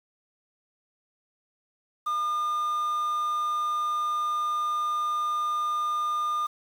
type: tone with quantisation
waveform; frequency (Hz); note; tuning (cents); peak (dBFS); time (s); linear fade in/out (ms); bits
triangle; 1210; D#6; -49; -23; 2.06-6.47; 10; 8
effects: none